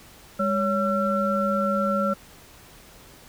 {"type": "tone cluster", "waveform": "sine", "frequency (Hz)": [203.7, 559, 1352], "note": ["G#3", "C#5", "E6"], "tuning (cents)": [-33, 14, 43], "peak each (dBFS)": -25, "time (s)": [0.39, 2.14], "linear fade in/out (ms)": 10, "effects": ["pink hiss -49 dBFS RMS until 3.28 s"]}